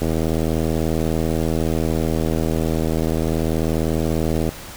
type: click train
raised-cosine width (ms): 2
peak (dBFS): -8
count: 360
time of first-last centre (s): 0.02-4.491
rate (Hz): 80.3
effects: pink hiss -36 dBFS RMS until 4.76 s